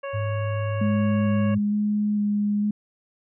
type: harmonic tone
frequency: 554.4 Hz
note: C#5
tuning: in tune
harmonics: 1 / 2 / 3 / 4 / 5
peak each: -30 / -36 / -40 / -46 / -42 dBFS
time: 0.03-1.55 s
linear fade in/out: 10 ms
type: tone with pitch glide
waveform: sine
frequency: 103.83 to 104.73 Hz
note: G#2 to G#2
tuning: 0 to +15 cents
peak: -24 dBFS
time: 0.13-1.59 s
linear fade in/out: 20 ms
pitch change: +15 cents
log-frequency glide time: 0.25-1.37 s
type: tone with vibrato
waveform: sine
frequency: 207.7 Hz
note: G#3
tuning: in tune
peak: -20 dBFS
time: 0.81-2.71 s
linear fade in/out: 5 ms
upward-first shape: square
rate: 1.1 Hz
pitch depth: 10 cents each way
effects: none